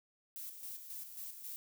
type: noise with tremolo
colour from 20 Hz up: violet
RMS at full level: -45 dBFS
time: 0.36-1.56 s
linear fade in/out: 0 ms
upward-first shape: square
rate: 3.7 Hz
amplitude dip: 50%
effects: none